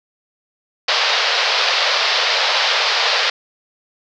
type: band-pass noise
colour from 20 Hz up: white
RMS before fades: -17 dBFS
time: 0.88-3.3 s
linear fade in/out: 5 ms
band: 470 to 5000 Hz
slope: 48 dB/octave
effects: none